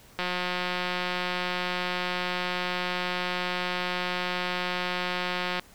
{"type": "click train", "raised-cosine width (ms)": 0.3, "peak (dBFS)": -13, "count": 974, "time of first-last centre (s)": [0.19, 5.596], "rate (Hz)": 180, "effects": ["pink hiss -54 dBFS RMS until 5.74 s"]}